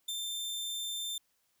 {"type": "tone with ADSR envelope", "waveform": "sawtooth", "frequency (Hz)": 3577, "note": "A7", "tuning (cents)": 28, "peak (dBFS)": -30, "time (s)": [0.08, 1.18], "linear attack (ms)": 7, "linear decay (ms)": 36, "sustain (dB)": -2, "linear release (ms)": 4, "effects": ["white hiss -75 dBFS RMS until 1.6 s"]}